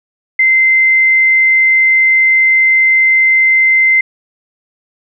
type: tone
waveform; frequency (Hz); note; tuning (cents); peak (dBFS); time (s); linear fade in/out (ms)
sine; 2075; C7; -15; -6; 0.39-4.01; 5
effects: none